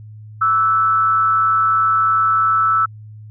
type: tone with frequency modulation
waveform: sine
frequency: 1318.5 Hz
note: E6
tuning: in tune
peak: -12 dBFS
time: 0.41-2.86 s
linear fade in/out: 10 ms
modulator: 171 Hz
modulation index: 0.46
effects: added 107 Hz sine -34 dBFS peak until 3.3 s